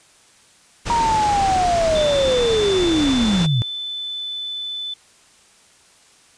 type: low-pass noise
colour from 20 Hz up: pink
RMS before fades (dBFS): -26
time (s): 0.85-3.47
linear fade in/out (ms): 20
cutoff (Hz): 8000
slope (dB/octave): 24
type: linear sweep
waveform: sine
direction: down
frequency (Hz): 951 to 109.8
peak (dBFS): -15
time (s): 0.9-3.62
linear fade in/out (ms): 0
type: tone with pitch glide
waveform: sine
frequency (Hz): 3542 to 3507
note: A7 to A7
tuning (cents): +11 to -6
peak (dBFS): -25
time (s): 1.95-4.94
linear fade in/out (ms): 5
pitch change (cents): -17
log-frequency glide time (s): 2.16-4.24
effects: white hiss -52 dBFS RMS until 6.37 s + resampled to 22050 Hz